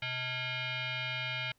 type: tone with frequency modulation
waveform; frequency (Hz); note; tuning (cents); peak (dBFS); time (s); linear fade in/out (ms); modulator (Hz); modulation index
sine; 128.1; C3; -36; -33; 0.02-1.52; 5; 762; 4.3
effects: pink hiss -72 dBFS RMS until 1.58 s